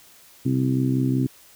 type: harmonic tone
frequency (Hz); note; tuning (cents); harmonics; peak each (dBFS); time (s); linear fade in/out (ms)
65.4; C2; 0; 2 / 3 / 4 / 5 / 6; -22 / -32 / -22 / -29 / -36; 0.45-1.27; 10
effects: white hiss -51 dBFS RMS until 1.55 s